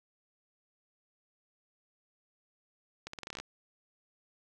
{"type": "accelerating click train", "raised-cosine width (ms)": 0.2, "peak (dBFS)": -23, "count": 11, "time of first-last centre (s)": [3.07, 3.4], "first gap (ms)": 64, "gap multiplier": 0.84, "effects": []}